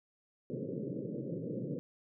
pink band-pass noise, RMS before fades -39 dBFS, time 0.5-1.79 s, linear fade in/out 0 ms, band 120 to 550 Hz, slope 96 dB/octave, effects none

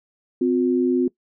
sine tone pair together, 257.8 / 358 Hz, C4 / F4, -26 / +43 cents, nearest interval tritone, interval 569 cents, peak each -19 dBFS, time 0.41-1.08 s, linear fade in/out 5 ms, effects noise-tail reverb RT60 0.1 s tail -21 dB re dry

